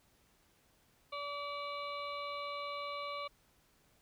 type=harmonic tone with a mistuned harmonic; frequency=575 Hz; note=D5; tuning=37 cents flat; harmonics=1 / 2 / 4 / 5 / 6 / 7; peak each=-44 / -41 / -47 / -53 / -53 / -51 dBFS; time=1.12-3.28 s; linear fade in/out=10 ms; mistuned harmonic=6; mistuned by=+57 cents; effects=pink hiss -70 dBFS RMS until 4.01 s